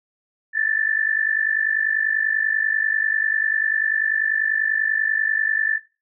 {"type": "tone with amplitude modulation", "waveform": "sine", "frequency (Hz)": 1760, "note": "A6", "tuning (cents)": 0, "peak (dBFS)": -14, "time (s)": [0.53, 5.8], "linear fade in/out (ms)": 50, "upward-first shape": "sine", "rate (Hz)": 50.2, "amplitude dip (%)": 85, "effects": ["noise-tail reverb RT60 0.3 s tail -19 dB re dry"]}